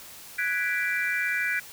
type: chord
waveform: sine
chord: G# half-diminished seventh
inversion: third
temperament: equal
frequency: 1480 / 1661.2 / 1975.5 / 2349 Hz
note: F#6 / G#6 / B6 / D7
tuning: 0 / 0 / 0 / 0 cents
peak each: -30 dBFS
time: 0.38-1.6 s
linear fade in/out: 10 ms
effects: white hiss -45 dBFS RMS until 1.72 s